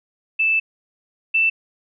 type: tone pair in turn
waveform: sine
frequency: 2637 / 2660 Hz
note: E7 / E7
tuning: 0 / +15 cents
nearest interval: unison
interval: 15 cents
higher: second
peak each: -15 / -14 dBFS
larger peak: second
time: 0.39-0.6 / 1.34-1.5 s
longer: first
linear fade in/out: 10 ms
effects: none